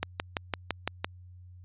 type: click train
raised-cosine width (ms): 0.3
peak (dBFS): -12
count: 7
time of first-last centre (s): 0.03-1.045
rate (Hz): 5.91
effects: added 90 Hz sine -47 dBFS peak until 1.64 s + resampled to 8000 Hz